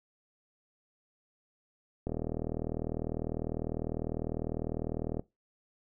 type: click train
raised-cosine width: 2 ms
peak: -20 dBFS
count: 126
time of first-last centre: 2.07-5.195 s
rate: 40 Hz
effects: noise-tail reverb RT60 0.2 s tail -19 dB re dry